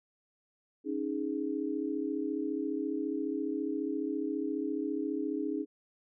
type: chord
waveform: sine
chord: C# suspended second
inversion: none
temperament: just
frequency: 277.2 / 311.8 / 415.8 Hz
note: C#4 / D#4 / G#4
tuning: 0 / +4 / +2 cents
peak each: -35 / -34 / -37 dBFS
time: 0.84-5.66 s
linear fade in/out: 50 ms
effects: none